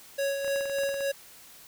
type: tone with tremolo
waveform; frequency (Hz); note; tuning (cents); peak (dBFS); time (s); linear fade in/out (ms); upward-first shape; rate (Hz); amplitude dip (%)
square; 554.4; C#5; 0; -26; 0.18-1.12; 10; sine; 3.5; 45
type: clicks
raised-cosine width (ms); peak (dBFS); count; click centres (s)
0.5; -28; 11; 0.446 / 0.479 / 0.56 / 0.609 / 0.656 / 0.697 / 0.786 / 0.835 / 0.891 / 0.942 / 1.007
effects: white hiss -51 dBFS RMS until 1.67 s